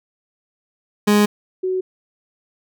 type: tone pair in turn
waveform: 30% pulse / sine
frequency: 207.7 / 372.4 Hz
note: G#3 / F#4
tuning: 0 / +11 cents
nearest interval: minor seventh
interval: 1011 cents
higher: second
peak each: -9 / -18 dBFS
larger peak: first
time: 1.07-1.26 / 1.63-1.81 s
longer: first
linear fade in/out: 10 ms
effects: none